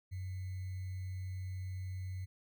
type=tone with sample-and-hold; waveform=sine; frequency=93 Hz; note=F#2; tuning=9 cents sharp; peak=-38 dBFS; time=0.11-2.26 s; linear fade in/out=20 ms; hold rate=2100 Hz; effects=none